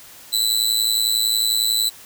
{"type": "tone with amplitude modulation", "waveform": "sawtooth", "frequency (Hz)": 3991, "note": "B7", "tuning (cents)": 17, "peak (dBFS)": -10, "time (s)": [0.32, 1.9], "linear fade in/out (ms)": 20, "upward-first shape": "sine", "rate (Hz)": 111, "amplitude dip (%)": 90, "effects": ["white hiss -43 dBFS RMS until 2.05 s"]}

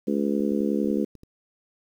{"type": "harmonic tone", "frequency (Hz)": 71, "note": "C#2", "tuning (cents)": 42, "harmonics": [3, 4, 5, 6, 7], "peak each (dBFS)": [-25, -27, -29, -31, -32], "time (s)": [0.07, 1.05], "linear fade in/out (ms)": 10}
{"type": "clicks", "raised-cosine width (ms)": 3, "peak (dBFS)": -33, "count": 9, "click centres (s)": [0.403, 0.52, 0.606, 0.847, 0.877, 0.908, 0.975, 1.153, 1.234]}
{"effects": ["9-bit"]}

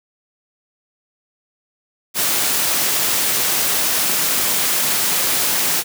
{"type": "high-pass noise", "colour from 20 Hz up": "white", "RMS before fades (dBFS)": -18, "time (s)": [2.14, 5.84], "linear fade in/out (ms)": 50, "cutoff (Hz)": 130, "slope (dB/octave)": 12, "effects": []}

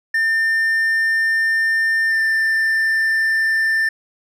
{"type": "tone with pitch glide", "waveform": "triangle", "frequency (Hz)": [1800, 1785.5], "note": ["A6", "A6"], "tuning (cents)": [39, 25], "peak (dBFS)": -13, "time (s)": [0.14, 3.89], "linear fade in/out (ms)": 5, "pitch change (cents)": -14, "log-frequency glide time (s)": [2.07, 2.22], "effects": []}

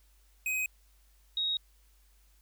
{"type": "tone pair in turn", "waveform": ["square", "sine"], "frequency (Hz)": [2519, 3774], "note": ["D#7", "A#7"], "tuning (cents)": [21, 21], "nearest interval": "perfect fifth", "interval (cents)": 700, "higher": "second", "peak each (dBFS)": [-30, -28], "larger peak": "second", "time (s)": [[0.46, 0.66], [1.37, 1.57]], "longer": "neither", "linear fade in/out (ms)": 2, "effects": ["added 50 Hz sine -61 dBFS peak until 2.41 s", "white hiss -69 dBFS RMS until 2.41 s"]}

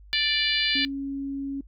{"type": "harmonic tone", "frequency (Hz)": 587.3, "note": "D5", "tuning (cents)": 0, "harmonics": [3, 4, 5, 6, 7, 8], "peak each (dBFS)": [-30, -29, -28, -28, -29, -31], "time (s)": [0.13, 0.85], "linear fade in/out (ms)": 0}
{"type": "tone", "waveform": "sine", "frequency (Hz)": 275.8, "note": "C#4", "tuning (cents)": -9, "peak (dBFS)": -28, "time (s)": [0.75, 1.61], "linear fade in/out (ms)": 5}
{"effects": ["noise-tail reverb RT60 0.1 s tail -23 dB re dry", "added 50 Hz sine -46 dBFS peak until 1.67 s"]}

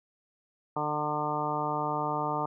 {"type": "harmonic tone", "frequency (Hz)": 150, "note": "D3", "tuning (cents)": 37, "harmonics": [1, 2, 3, 4, 5, 6, 7, 8], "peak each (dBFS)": [-38, -38, -38, -38, -35, -33, -37, -35], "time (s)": [0.76, 2.46], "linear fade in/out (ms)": 5, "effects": []}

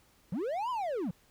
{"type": "linear two-way sweep", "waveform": "triangle", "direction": "up then down", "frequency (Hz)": [147.5, 1037, 147.5], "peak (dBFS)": -29, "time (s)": [0.32, 1.11], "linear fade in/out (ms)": 5, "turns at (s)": 0.7, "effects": ["pink hiss -65 dBFS RMS until 1.3 s"]}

